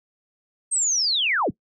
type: linear sweep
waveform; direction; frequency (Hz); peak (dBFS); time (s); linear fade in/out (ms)
sine; down; 8500 to 55; -19; 0.71-1.51; 20
effects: noise-tail reverb RT60 0.1 s tail -22 dB re dry